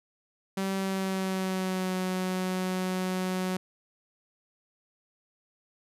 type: tone with pitch glide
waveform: sawtooth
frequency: 192.9 to 185.15 Hz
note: G3 to F#3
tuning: -28 to +1 cents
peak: -24 dBFS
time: 0.57-3.57 s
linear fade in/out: 5 ms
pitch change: -71 cents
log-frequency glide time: 0.76-1.95 s
effects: resampled to 32000 Hz